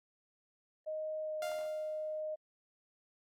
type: tone with pitch glide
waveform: sine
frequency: 622.3 to 618.4 Hz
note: D#5 to D#5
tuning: 0 to -11 cents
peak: -36 dBFS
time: 0.86-2.36 s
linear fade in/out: 20 ms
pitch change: -11 cents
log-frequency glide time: 1.22-1.32 s
type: tone with exponential decay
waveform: sawtooth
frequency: 699 Hz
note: F5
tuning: 1 cent sharp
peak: -34 dBFS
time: 1.42-2.21 s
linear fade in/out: 2 ms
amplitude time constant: 170 ms
effects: AAC 64 kbps